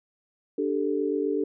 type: chord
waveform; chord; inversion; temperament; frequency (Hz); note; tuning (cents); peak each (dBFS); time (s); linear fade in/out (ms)
sine; D suspended fourth; none; equal; 293.7 / 392 / 440; D4 / G4 / A4; 0 / 0 / 0; -28; 0.58-1.44; 5
effects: none